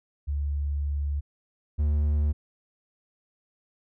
sine / triangle tone pair in turn, 71.9 / 74.18 Hz, D2 / D2, -36 / +18 cents, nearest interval minor second, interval 54 cents, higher second, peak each -25 / -19 dBFS, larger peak second, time 0.27-1.21 / 1.78-2.33 s, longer first, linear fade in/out 20 ms, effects none

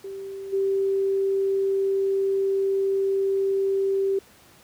sine tone with level steps, 390 Hz, G4, 9 cents flat, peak -32 / -20 dBFS, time 0.04-4.19 s, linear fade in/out 5 ms, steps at 0.52 s, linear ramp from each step 20 ms, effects pink hiss -53 dBFS RMS until 4.63 s + high-pass 80 Hz 12 dB/octave

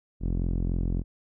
sawtooth tone with low-pass filter, 43.51 Hz, F1, 6 cents flat, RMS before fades -27 dBFS, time 0.2-1.04 s, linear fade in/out 50 ms, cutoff 270 Hz, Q 1.2, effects none

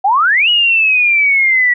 sine exponential two-way sweep, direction up then down, 742 to 2925 to 1934 Hz, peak -8 dBFS, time 0.04-1.74 s, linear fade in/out 10 ms, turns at 0.49 s, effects none

